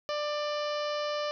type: harmonic tone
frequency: 593 Hz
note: D5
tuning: 17 cents sharp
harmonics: 1 / 2 / 3 / 4 / 5 / 6 / 7 / 8 / 9 / 10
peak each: -31 / -36 / -43 / -45 / -42 / -50 / -46 / -46 / -47 / -54 dBFS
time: 0.09-1.31 s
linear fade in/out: 0 ms
effects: none